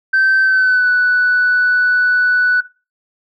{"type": "tone with pitch glide", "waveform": "sine", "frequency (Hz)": [1549, 1485], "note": ["G6", "F#6"], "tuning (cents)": [-21, 6], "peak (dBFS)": -8, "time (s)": [0.13, 2.61], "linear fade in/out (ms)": 10, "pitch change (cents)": -73, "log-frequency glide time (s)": [0.42, 0.89], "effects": ["noise-tail reverb RT60 0.3 s tail -19 dB re dry", "tanh soft clip ceiling -7 dBFS"]}